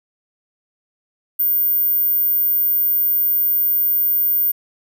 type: tone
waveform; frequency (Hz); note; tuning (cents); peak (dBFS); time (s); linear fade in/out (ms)
sine; 14480; A9; +48; -14; 1.39-4.52; 10
effects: none